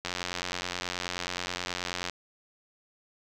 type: click train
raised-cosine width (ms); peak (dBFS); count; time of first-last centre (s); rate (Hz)
0.2; -14; 184; 0.05-2.097; 89.4
effects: none